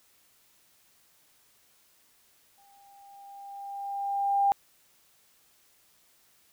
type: tone with exponential growth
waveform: sine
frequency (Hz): 798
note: G5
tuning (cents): +31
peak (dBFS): -19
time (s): 2.58-4.52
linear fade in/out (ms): 0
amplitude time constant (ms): 420
effects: white hiss -64 dBFS RMS until 6.52 s